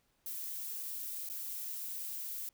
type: noise with dropouts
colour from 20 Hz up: violet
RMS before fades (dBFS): -41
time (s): 0.26-2.49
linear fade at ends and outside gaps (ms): 2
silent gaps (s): 1.29-1.298
effects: pink hiss -75 dBFS RMS until 2.53 s